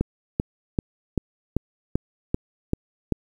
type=click train; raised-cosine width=3 ms; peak=-8 dBFS; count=9; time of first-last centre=0.01-3.123 s; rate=2.57 Hz; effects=8-bit